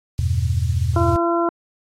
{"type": "noise", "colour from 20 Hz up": "violet", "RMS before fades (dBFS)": -29, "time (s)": [0.18, 1.16], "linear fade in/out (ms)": 0}
{"type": "chord", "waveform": "sine", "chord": "E minor", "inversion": "none", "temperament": "equal", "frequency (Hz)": [82.41, 98, 123.47], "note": ["E2", "G2", "B2"], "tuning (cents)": [0, 0, 0], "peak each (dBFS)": [-20, -22, -22], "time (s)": [0.19, 1.16], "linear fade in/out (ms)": 0}
{"type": "harmonic tone", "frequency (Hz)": 339.8, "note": "F4", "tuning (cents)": -47, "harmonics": [1, 2, 3, 4], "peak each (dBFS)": [-19, -22, -24, -25], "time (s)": [0.96, 1.49], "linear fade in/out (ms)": 2}
{"effects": ["low-pass 5000 Hz 12 dB/octave", "AAC 48 kbps"]}